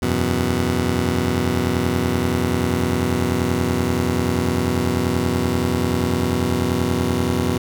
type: chord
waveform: 15% pulse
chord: E suspended second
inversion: none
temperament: just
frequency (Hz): 82.41 / 92.71 / 123.61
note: E2 / F#2 / B2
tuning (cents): 0 / +4 / +2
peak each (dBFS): -17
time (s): 0.02-7.58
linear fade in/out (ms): 5
effects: none